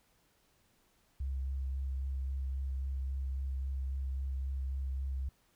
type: tone with vibrato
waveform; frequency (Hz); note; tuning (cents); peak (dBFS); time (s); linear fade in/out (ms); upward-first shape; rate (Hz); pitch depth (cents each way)
sine; 66.8; C2; +36; -33; 1.2-5.29; 5; sine; 3.7; 17
effects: pink hiss -71 dBFS RMS until 5.55 s